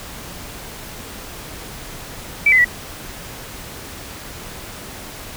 sine tone with pitch steps, 2314 / 2030 / 1948 Hz, D7 / B6 / B6, -26 / +47 / -24 cents, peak -9 dBFS, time 2.46-2.646 s, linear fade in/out 5 ms, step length 62 ms, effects pink hiss -34 dBFS RMS until 5.36 s

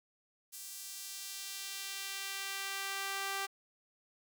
sawtooth tone with high-pass filter sweep, 392 Hz, G4, in tune, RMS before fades -41 dBFS, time 0.52-3.47 s, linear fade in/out 20 ms, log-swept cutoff 7600 to 1000 Hz, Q 0.79, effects none

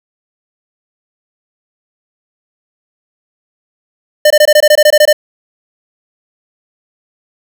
square tone bursts, 602 Hz, D5, 43 cents sharp, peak -4 dBFS, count 12, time 4.25-5.129 s, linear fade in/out 5 ms, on 54 ms, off 21 ms, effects none

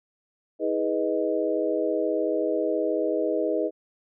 sine chord, E major seventh, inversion none, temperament equal with one note detuned, 321.2 / 415.3 / 493.9 / 622.3 Hz, E4 / G#4 / B4 / D#5, -45 / 0 / 0 / 0 cents, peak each -28 dBFS, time 0.59-3.71 s, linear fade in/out 50 ms, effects none

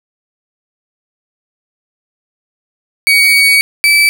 35% pulse tone pair in turn, 2251 / 2309 Hz, C#7 / D7, +26 / -30 cents, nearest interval unison, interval 44 cents, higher second, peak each -4 dBFS, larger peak neither, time 3.07-3.61 / 3.84-4.09 s, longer first, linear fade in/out 0 ms, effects none

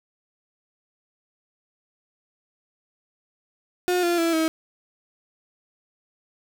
35% pulse tone with pitch steps, 359.5 / 346.1 / 333.1 / 320.6 Hz, F#4 / F4 / E4 / E4, -50 / -16 / +18 / -48 cents, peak -18 dBFS, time 3.88-4.48 s, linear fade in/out 0 ms, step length 150 ms, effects none

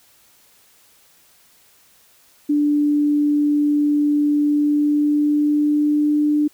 sine tone with pitch glide, 293.7 to 297.5 Hz, D4 to D4, 0 to +22 cents, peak -14 dBFS, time 2.49-6.48 s, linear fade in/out 10 ms, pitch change +22 cents, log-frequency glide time 4.39-6.21 s, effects white hiss -54 dBFS RMS until 6.53 s

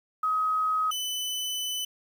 sine / sawtooth tone pair in turn, 1266 / 3006 Hz, D#6 / F#7, +30 / +27 cents, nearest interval octave + minor third, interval 1497 cents, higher second, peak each -23 / -26 dBFS, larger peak first, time 0.23-0.91 / 0.91-1.85 s, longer second, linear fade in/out 5 ms, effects 9-bit

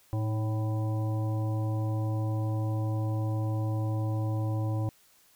harmonic tone with a mistuned harmonic, 110 Hz, A2, in tune, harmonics 1 / 3 / 5 / 7 / 9, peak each -27 / -37 / -41 / -44 / -46 dBFS, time 0.13-4.89 s, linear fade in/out 0 ms, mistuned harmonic 3, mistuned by -66 cents, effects white hiss -62 dBFS RMS until 5.35 s

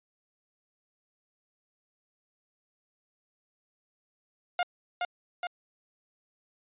sawtooth tone with echo, 710 Hz, F5, 28 cents sharp, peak -21 dBFS, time 4.59-4.63 s, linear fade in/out 2 ms, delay 420 ms, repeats 2, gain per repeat -3 dB, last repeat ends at 5.47 s, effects resampled to 8000 Hz

